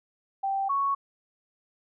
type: tone pair in turn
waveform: sine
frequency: 782 / 1109.8 Hz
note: G5 / C#6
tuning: -4 / +2 cents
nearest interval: tritone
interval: 606 cents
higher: second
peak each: -25 / -23 dBFS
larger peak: second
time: 0.43-0.69 / 0.69-0.95 s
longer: neither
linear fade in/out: 10 ms
effects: none